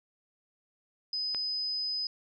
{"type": "tone", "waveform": "sine", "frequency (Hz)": 5020, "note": "D#8", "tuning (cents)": 15, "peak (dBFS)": -30, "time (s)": [1.13, 2.07], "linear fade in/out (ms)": 2}
{"type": "click", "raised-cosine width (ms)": 0.3, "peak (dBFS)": -24, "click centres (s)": 1.347}
{"effects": []}